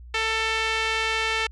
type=tone with band-pass filter; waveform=sawtooth; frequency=444.5 Hz; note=A4; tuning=18 cents sharp; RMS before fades=-25 dBFS; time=0.14-1.47 s; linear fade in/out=5 ms; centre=2500 Hz; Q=1.4; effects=added 60 Hz sine -40 dBFS peak until 1.51 s + resampled to 24000 Hz